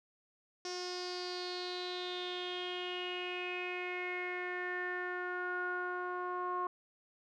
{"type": "tone with low-pass filter sweep", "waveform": "sawtooth", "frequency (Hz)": 360.1, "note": "F#4", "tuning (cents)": -47, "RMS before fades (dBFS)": -39, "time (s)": [0.65, 6.67], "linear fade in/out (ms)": 2, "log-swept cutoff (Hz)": [5500, 1100], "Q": 7.4, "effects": []}